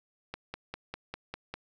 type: click train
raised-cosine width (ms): 0.3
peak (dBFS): -21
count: 7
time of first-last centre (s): 0.34-1.54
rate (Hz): 5
effects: none